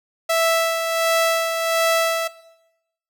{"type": "tone with tremolo", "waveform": "sawtooth", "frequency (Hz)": 659, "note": "E5", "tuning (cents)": -1, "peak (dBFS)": -11, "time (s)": [0.29, 2.28], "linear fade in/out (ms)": 10, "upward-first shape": "sine", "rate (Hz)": 1.4, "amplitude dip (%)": 50, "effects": ["noise-tail reverb RT60 0.9 s tail -19 dB re dry"]}